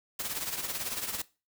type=noise with tremolo; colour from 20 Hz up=white; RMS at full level=-32 dBFS; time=0.19-1.22 s; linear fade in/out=5 ms; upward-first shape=triangle; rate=18 Hz; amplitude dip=70%; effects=noise-tail reverb RT60 0.3 s tail -20 dB re dry